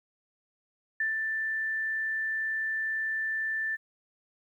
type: tone with ADSR envelope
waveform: sine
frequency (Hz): 1769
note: A6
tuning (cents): +9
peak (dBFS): -25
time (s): 1-3.77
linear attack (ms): 4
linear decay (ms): 140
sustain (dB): -3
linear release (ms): 26
effects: 11-bit